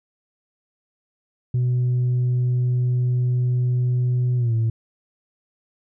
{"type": "tone with pitch glide", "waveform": "sine", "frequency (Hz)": [124.3, 113.33], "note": ["B2", "A#2"], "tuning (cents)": [12, -48], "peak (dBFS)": -15, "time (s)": [1.54, 4.7], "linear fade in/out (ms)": 5, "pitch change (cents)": -160, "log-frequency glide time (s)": [4.37, 4.54], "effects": ["tanh soft clip ceiling -16 dBFS"]}